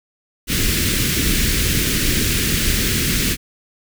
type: band-stop noise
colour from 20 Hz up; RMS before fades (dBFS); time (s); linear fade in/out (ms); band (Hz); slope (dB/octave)
pink; -18; 0.47-3.37; 50; 380 to 1700; 24
effects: none